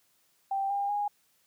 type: tone with pitch steps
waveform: sine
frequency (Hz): 784 / 802.8 / 822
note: G5 / G5 / G#5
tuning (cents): 0 / +41 / -18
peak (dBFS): -27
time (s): 0.51-1.08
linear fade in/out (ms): 5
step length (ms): 190
effects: white hiss -69 dBFS RMS until 1.46 s + high-pass 60 Hz 12 dB/octave